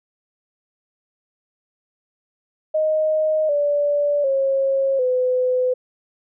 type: tone with pitch steps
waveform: sine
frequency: 622.3 / 580.6 / 541.7 / 505.5 Hz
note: D#5 / D5 / C#5 / B4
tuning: 0 / -20 / -40 / +40 cents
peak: -16 dBFS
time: 2.74-5.74 s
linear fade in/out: 10 ms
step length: 750 ms
effects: none